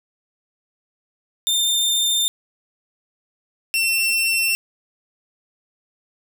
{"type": "tone pair in turn", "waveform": "sawtooth", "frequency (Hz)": [3607, 2702], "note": ["A7", "E7"], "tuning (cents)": [42, 42], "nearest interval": "perfect fourth", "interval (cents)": 500, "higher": "first", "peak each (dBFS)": -14, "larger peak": "neither", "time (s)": [[1.47, 2.28], [3.74, 4.55]], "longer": "neither", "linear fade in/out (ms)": 0, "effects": []}